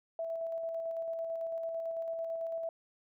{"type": "tone with tremolo", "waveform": "sine", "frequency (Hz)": 659.3, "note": "E5", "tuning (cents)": 0, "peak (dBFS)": -33, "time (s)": [0.19, 2.69], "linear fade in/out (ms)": 2, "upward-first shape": "square", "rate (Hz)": 9, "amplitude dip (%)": 25, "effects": []}